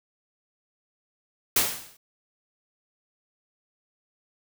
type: noise with exponential decay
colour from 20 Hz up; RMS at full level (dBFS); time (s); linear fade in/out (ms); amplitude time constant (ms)
white; -18; 1.56-1.97; 5; 89
effects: none